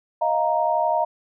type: chord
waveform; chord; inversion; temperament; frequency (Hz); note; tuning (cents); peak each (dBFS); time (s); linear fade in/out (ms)
sine; Eb suspended second; none; equal with one note detuned; 626.9 / 698.5 / 932.3; Eb5 / F5 / Bb5; +13 / 0 / 0; -23 / -23 / -22; 0.21-1.05; 10
effects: none